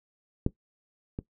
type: clicks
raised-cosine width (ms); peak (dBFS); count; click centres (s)
3; -11 / -20; 2; 0.464 / 1.189
effects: noise-tail reverb RT60 0.1 s tail -17 dB re dry